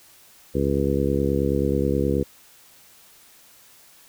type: harmonic tone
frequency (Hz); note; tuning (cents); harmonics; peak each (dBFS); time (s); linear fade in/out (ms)
69.4; C#2; +3; 1 / 2 / 3 / 4 / 5 / 6 / 7; -27 / -27 / -27 / -27 / -27 / -27 / -27; 0.54-2.24; 20
effects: white hiss -52 dBFS RMS until 4.08 s